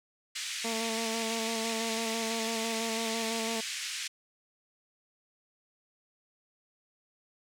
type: band-pass noise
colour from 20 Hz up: pink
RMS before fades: -37 dBFS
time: 0.35-4.08 s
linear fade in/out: 10 ms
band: 2000 to 8600 Hz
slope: 24 dB/octave
type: tone with vibrato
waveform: 15% pulse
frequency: 225.7 Hz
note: A3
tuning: 44 cents sharp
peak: -26 dBFS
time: 0.64-3.61 s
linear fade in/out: 10 ms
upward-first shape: square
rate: 6 Hz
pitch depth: 19 cents each way
effects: none